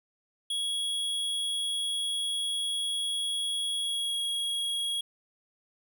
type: tone with pitch glide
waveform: square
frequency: 3330 to 3309 Hz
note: G#7 to G#7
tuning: +4 to -7 cents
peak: -29 dBFS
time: 0.5-5.01 s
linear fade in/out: 5 ms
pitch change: -11 cents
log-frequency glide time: 3.82-4.17 s
effects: none